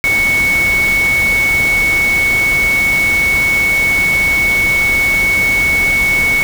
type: tone in noise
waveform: sine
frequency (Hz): 2217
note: C#7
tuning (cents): 0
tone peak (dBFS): -10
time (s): 0.04-6.43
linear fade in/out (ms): 0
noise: pink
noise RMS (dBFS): -22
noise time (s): 0.04-6.43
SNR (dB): +9
effects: none